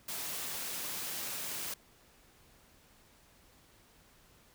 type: high-pass noise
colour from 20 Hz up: white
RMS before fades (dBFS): -39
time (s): 0.08-1.74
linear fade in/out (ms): 5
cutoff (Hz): 110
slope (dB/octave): 24
effects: pink hiss -63 dBFS RMS until 4.54 s